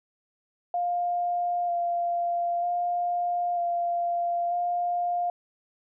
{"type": "tone with vibrato", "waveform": "sine", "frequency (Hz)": 698.5, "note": "F5", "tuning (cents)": 0, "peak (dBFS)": -24, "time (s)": [0.74, 5.3], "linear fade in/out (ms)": 2, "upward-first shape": "square", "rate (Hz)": 0.53, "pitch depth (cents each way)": 13, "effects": []}